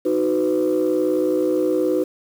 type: chord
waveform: sine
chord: B major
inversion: first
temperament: equal with one note detuned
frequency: 311.1 / 370 / 502.2 Hz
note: D#4 / F#4 / B4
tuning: 0 / 0 / +29 cents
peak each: -20 dBFS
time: 0.05-2.04 s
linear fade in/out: 10 ms
effects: tanh soft clip ceiling -11 dBFS + 7-bit